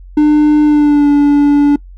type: tone with pitch glide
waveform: triangle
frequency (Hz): 300 to 288.6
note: D4 to D4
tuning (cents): +37 to -30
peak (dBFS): -3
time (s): 0.17-1.76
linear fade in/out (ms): 5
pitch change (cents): -67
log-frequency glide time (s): 0.64-1.08
effects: noise-tail reverb RT60 0.1 s tail -22 dB re dry + added 45 Hz sine -31 dBFS peak until 1.97 s